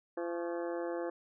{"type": "harmonic tone with a mistuned harmonic", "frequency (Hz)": 171.2, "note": "F3", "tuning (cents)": -34, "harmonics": [2, 3, 4, 5, 6, 7, 8, 9, 10], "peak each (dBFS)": [-37, -38, -44, -48, -51, -53, -57, -53, -53], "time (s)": [0.17, 1.1], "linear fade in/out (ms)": 5, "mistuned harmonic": 6, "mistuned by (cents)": 110, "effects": []}